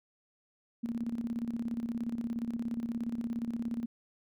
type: tone with tremolo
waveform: sine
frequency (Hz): 233.1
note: A#3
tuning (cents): 0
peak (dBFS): -30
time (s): 0.83-3.86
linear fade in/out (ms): 10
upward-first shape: square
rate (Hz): 17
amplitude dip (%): 65
effects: none